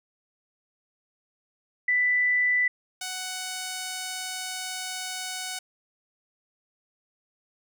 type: tone pair in turn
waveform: sine / 5% pulse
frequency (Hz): 1985 / 743.5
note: B6 / F#5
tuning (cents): +8 / +8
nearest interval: octave + perfect fourth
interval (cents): 1700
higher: first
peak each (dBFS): -20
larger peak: neither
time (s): 1.88-2.68 / 3.01-5.59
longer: second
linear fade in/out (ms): 5
effects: none